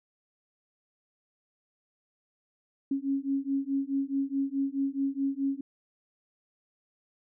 sine beating tone pair, 272.2 / 276.9 Hz, C#4 / C#4, -31 / -2 cents, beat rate 4.7 Hz, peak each -30 dBFS, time 2.91-5.61 s, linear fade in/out 5 ms, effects none

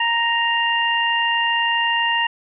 harmonic tone, 932.3 Hz, A#5, in tune, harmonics 1 / 2 / 3, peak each -21 / -21 / -21 dBFS, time 0-2.27 s, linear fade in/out 5 ms, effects none

